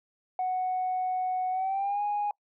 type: tone with pitch glide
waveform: sine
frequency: 740 to 825.8 Hz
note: F#5 to G#5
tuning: 0 to -10 cents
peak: -25 dBFS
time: 0.39-2.31 s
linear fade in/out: 2 ms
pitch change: +190 cents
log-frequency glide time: 1.51-2.02 s
effects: noise-tail reverb RT60 0.1 s tail -25 dB re dry + tanh soft clip ceiling -23 dBFS